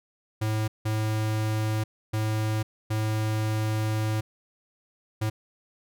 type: tone bursts at uneven times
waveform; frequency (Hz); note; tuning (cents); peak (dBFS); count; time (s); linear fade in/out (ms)
square; 108.6; A2; -22; -25; 5; 0.41-0.68 / 0.85-1.84 / 2.13-2.63 / 2.9-4.21 / 5.21-5.3; 10
effects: none